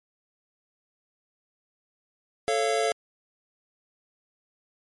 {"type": "chord", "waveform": "square", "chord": "A augmented", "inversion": "none", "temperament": "just", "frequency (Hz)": [440, 550, 687.5], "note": ["A4", "C#5", "E#5"], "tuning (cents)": [0, -14, -27], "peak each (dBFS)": [-27, -30, -27], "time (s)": [2.48, 2.92], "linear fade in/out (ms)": 0, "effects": ["MP3 48 kbps"]}